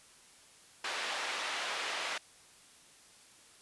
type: band-pass noise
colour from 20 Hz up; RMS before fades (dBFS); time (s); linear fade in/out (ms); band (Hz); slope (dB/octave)
white; -37; 0.84-2.18; 5; 560 to 3000; 12
effects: white hiss -59 dBFS RMS until 3.61 s + resampled to 24000 Hz